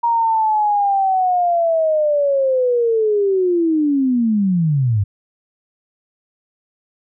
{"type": "linear sweep", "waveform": "sine", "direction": "down", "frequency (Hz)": [944, 95.1], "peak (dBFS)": -13, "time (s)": [0.03, 5.04], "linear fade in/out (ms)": 10, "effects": []}